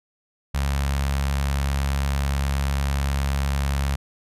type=tone with notch filter; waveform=sawtooth; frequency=69.3 Hz; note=C#2; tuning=in tune; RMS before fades=-23 dBFS; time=0.54-3.96 s; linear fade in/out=10 ms; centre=350 Hz; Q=0.6; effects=resampled to 32000 Hz